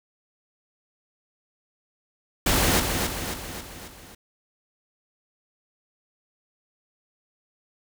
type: noise with echo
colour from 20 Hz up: pink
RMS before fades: -21 dBFS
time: 2.46-2.8 s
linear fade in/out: 5 ms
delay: 270 ms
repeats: 5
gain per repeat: -5 dB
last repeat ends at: 4.15 s
effects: none